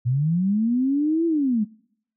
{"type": "linear two-way sweep", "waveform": "sine", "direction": "up then down", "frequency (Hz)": [116.54, 339, 200.3], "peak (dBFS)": -18, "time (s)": [0.05, 1.65], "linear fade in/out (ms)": 20, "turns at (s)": 1.26, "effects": ["noise-tail reverb RT60 0.7 s tail -26 dB re dry"]}